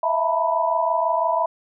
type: tone cluster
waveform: sine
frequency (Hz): 649 / 675 / 905 / 984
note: E5 / E5 / A5 / B5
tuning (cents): -27 / +41 / +48 / -7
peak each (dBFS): -24 / -25 / -26 / -21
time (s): 0.03-1.46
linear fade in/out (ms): 5
effects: none